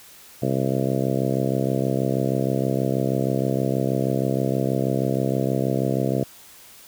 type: harmonic tone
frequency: 66.3 Hz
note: C2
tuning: 23 cents sharp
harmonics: 2 / 3 / 4 / 5 / 6 / 7 / 8 / 9 / 10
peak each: -25 / -27 / -28 / -29 / -30 / -30 / -31 / -32 / -32 dBFS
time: 0.42-6.24 s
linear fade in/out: 5 ms
effects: white hiss -47 dBFS RMS until 6.87 s